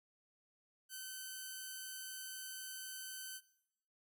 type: tone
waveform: 5% pulse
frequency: 1528 Hz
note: G6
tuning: 45 cents flat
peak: -34 dBFS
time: 0.89-3.41 s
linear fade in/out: 50 ms
effects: noise-tail reverb RT60 0.8 s tail -19 dB re dry